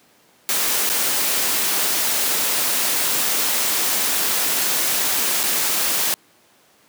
white noise with dropouts, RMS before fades -20 dBFS, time 0.49-6.14 s, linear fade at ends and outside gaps 0 ms, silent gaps 0.892-0.899 / 5.432-5.437 s, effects pink hiss -55 dBFS RMS until 6.88 s + high-pass 200 Hz 12 dB/octave

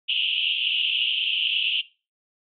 white band-pass noise, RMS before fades -24 dBFS, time 0.08-1.82 s, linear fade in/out 20 ms, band 2700 to 3200 Hz, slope 96 dB/octave, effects noise-tail reverb RT60 0.3 s tail -19 dB re dry + AAC 64 kbps

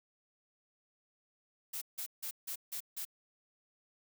blue noise bursts, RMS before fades -40 dBFS, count 6, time 1.73-3.052 s, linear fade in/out 10 ms, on 87 ms, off 160 ms, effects none

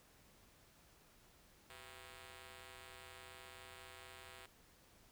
5% pulse ring-modulated tone, 293.7 Hz, D4, in tune, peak -40 dBFS, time 1.7-4.46 s, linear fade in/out 0 ms, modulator 209 Hz, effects pink hiss -67 dBFS RMS until 5.11 s

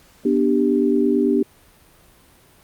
sine chord, G major, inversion first, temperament just, 245 / 294 / 392 Hz, B3 / D4 / G4, -14 / +2 / 0 cents, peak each -19 dBFS, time 0.25-1.43 s, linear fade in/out 5 ms, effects pink hiss -52 dBFS RMS until 2.63 s + Opus 48 kbps

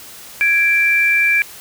sine tone pair together, 1661.2 / 2347 Hz, G#6 / D7, 0 / -2 cents, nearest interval tritone, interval 598 cents, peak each -18 / -12 dBFS, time 0.41-1.42 s, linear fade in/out 0 ms, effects white hiss -37 dBFS RMS until 1.6 s

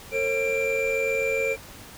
triangle tone cluster, 452.6 / 540 / 2361 Hz, A4 / C#5 / D7, +49 / -45 / +9 cents, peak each -25 dBFS, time 0.11-1.57 s, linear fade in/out 50 ms, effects pink hiss -44 dBFS RMS until 1.97 s

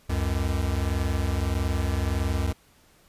square tone pair together, 68.67 / 90.3 Hz, C#2 / F#2, -16 / -42 cents, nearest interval perfect fourth, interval 474 cents, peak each -27 dBFS, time 0.09-2.53 s, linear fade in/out 10 ms, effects pink hiss -59 dBFS RMS until 3.08 s + resampled to 32000 Hz

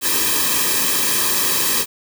white noise with comb filter, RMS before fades -18 dBFS, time 0.01-1.86 s, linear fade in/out 50 ms, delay 1.4 ms, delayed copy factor -0.95, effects none

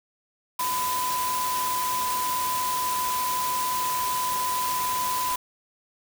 sine tone in noise, 1003 Hz, B5, 26 cents sharp, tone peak -25 dBFS, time 0.59-5.36 s, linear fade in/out 5 ms, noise white, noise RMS -31 dBFS, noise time 0.59-5.36 s, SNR +3 dB, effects none

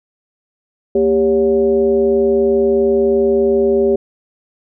sine tone with frequency modulation, 396 Hz, G4, 18 cents sharp, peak -10 dBFS, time 0.95-3.96 s, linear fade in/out 5 ms, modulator 163 Hz, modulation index 0.77, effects none

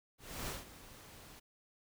pink noise with ADSR envelope, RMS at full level -40 dBFS, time 0.18-1.4 s, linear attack 300 ms, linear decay 160 ms, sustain -15 dB, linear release 12 ms, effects none

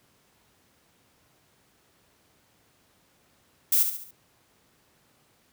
violet noise with echo, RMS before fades -21 dBFS, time 3.72-3.83 s, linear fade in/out 5 ms, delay 70 ms, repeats 4, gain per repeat -7 dB, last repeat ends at 4.11 s, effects pink hiss -64 dBFS RMS until 5.52 s + high-pass 80 Hz 12 dB/octave

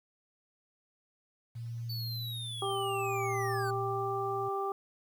sine tone with tremolo, 116.8 Hz, A#2, 4 cents sharp, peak -35 dBFS, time 1.55-4.49 s, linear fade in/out 10 ms, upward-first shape sine, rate 0.63 Hz, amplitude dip 60%
square linear sweep, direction down, 4534 to 1464 Hz, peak -39 dBFS, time 1.89-3.71 s, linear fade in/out 10 ms
harmonic tone, 393.1 Hz, G4, 5 cents sharp, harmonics 1 / 2 / 3, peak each -34 / -36 / -36 dBFS, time 2.62-4.72 s, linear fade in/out 2 ms
effects 10-bit

